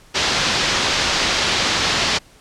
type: low-pass noise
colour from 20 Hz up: white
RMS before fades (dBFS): -19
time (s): 0.14-2.19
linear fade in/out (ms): 20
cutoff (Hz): 5400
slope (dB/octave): 24
effects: pink hiss -49 dBFS RMS until 2.4 s + low-pass 10000 Hz 12 dB/octave